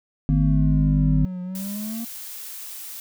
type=harmonic tone; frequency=50.8 Hz; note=G#1; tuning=38 cents flat; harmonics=1 / 3 / 5; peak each=-21 / -18 / -23 dBFS; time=0.29-1.25 s; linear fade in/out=0 ms
type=exponential two-way sweep; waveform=triangle; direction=down then up; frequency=233.1 to 179.4 to 233.1 Hz; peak=-26 dBFS; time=0.29-2.05 s; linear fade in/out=10 ms; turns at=1.42 s
type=noise; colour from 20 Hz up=blue; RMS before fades=-36 dBFS; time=1.55-3 s; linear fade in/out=2 ms
effects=none